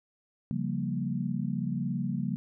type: chord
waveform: sine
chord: G half-diminished seventh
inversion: second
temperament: equal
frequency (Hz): 138.59 / 174.61 / 196 / 233.1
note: Db3 / F3 / G3 / Bb3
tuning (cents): 0 / 0 / 0 / 0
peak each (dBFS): -34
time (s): 0.51-2.36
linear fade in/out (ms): 0
effects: none